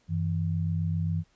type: tone pair together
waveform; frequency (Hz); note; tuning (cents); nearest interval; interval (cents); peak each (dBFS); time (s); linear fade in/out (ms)
sine; 94.94 / 162.5; F#2 / E3; +45 / -24; major sixth; 931; -28; 0.08-1.24; 50
effects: pink hiss -67 dBFS RMS until 1.35 s + resampled to 16000 Hz